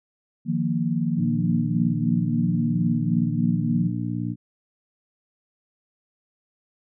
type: chord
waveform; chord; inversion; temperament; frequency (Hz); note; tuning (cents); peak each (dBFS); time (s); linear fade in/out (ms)
sine; Eb suspended second; none; equal; 155.56 / 174.61 / 233.1; Eb3 / F3 / Bb3; 0 / 0 / 0; -26 / -25 / -25; 0.45-3.92; 50
type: harmonic tone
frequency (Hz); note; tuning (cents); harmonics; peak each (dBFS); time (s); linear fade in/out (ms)
59.2; A#1; +27; 2 / 3 / 4 / 5; -28 / -30 / -31 / -32; 1.16-4.36; 50
effects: none